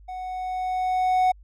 triangle tone with level ramp, 740 Hz, F#5, in tune, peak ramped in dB -30 to -14 dBFS, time 0.08-1.32 s, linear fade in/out 10 ms, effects added 50 Hz sine -46 dBFS peak until 1.43 s

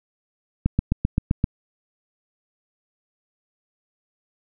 click train, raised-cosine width 5 ms, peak -6 dBFS, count 7, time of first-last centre 0.66-1.441 s, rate 7.68 Hz, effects none

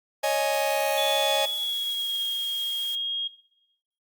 45% pulse chord, C# suspended second, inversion none, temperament just, 554.4 / 623.7 / 831.5 Hz, C#5 / D#5 / G#5, 0 / +4 / +2 cents, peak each -27 dBFS, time 0.23-1.46 s, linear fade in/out 10 ms
blue noise, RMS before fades -40 dBFS, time 0.53-2.95 s, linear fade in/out 2 ms
sine tone with pitch glide, 3423 to 3259 Hz, A7 to G#7, -48 to -33 cents, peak -26 dBFS, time 0.97-3.28 s, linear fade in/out 10 ms, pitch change -85 cents, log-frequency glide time 1.22-2.22 s
effects noise-tail reverb RT60 0.8 s tail -18 dB re dry + Opus 48 kbps

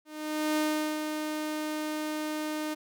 sawtooth tone with ADSR envelope, 306.5 Hz, D#4, 26 cents flat, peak -21 dBFS, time 0.05-2.75 s, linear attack 520 ms, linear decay 410 ms, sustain -6 dB, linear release 19 ms, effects none

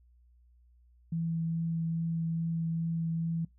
sine tone with vibrato, 164.81 Hz, E3, in tune, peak -29 dBFS, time 1.12-3.45 s, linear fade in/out 5 ms, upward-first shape triangle, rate 2.4 Hz, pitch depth 10 cents each way, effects noise-tail reverb RT60 0.2 s tail -24 dB re dry + added 60 Hz sine -59 dBFS peak until 3.58 s

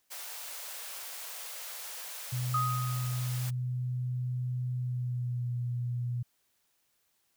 white high-pass noise, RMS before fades -42 dBFS, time 0.1-3.51 s, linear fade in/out 20 ms, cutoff 470 Hz, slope 48 dB/octave
sine tone with pitch glide, 125 to 121.65 Hz, B2 to B2, +21 to -26 cents, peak -30 dBFS, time 2.32-6.23 s, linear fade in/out 10 ms, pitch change -47 cents, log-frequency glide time 4.77-5.52 s
sine tone with exponential decay, 1251 Hz, D#6, 9 cents sharp, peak -25 dBFS, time 2.54-3.51 s, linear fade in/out 5 ms, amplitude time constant 210 ms
effects white hiss -74 dBFS RMS until 7.36 s

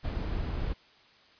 brown noise, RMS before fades -32 dBFS, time 0.03-0.74 s, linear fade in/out 20 ms, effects white hiss -59 dBFS RMS until 1.39 s + resampled to 11025 Hz

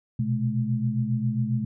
sine tone cluster, 121.1 / 128.5 / 214.1 Hz, B2 / C3 / A3, -34 / -31 / -47 cents, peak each -27 dBFS, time 0.19-1.65 s, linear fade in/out 5 ms, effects none

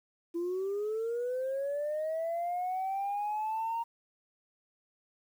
sine linear sweep, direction up, 334.9 to 932.3 Hz, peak -29 dBFS, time 0.34-3.84 s, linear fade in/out 20 ms, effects tanh soft clip ceiling -28 dBFS + 10-bit

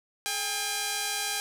5% pulse tone pair together, 425.2 / 803.8 Hz, G#4 / G5, +41 / +43 cents, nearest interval major seventh, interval 1102 cents, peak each -27 / -17 dBFS, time 0.26-1.4 s, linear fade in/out 0 ms, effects 8-bit

